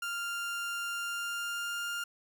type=tone with pitch glide; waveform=30% pulse; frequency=1395 to 1403.9 Hz; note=F6 to F6; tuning=-2 to +9 cents; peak=-31 dBFS; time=0.02-2.04 s; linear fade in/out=5 ms; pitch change=+11 cents; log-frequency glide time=0.93-1.86 s; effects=none